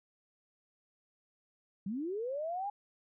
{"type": "linear sweep", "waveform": "sine", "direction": "up", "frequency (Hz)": [180, 830.6], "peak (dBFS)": -34, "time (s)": [1.86, 2.7], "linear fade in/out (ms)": 5, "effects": []}